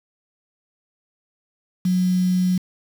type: tone with quantisation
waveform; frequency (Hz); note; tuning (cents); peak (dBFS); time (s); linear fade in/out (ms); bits
sine; 182.5; F#3; -24; -16; 1.85-2.58; 5; 6
effects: none